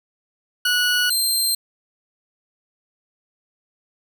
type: tone pair in turn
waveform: 20% pulse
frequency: 1467 / 4157 Hz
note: F#6 / C8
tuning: -15 / -12 cents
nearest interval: octave + tritone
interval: 1803 cents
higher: second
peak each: -12 dBFS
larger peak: neither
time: 0.65-1.1 / 1.1-1.55 s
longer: neither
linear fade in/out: 5 ms
effects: none